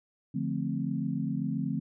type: chord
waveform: sine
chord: D minor seventh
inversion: none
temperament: equal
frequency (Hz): 146.83 / 174.61 / 220 / 261.6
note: D3 / F3 / A3 / C4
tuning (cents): 0 / 0 / 0 / 0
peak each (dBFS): -34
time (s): 0.34-1.8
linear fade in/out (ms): 10
effects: none